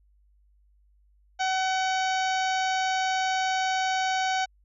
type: harmonic tone with a mistuned harmonic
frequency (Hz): 755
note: F#5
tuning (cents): +35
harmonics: 1 / 2 / 3 / 4 / 5 / 6 / 7 / 8 / 9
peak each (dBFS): -25 / -31 / -35 / -37 / -39 / -41 / -42 / -43 / -44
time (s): 1.39-4.46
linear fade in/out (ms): 20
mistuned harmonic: 7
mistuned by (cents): +79
effects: added 50 Hz sine -59 dBFS peak until 4.64 s